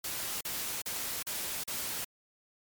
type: noise bursts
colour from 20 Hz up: white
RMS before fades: -36 dBFS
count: 5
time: 0.04-2.046 s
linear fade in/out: 5 ms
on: 370 ms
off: 39 ms
effects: MP3 96 kbps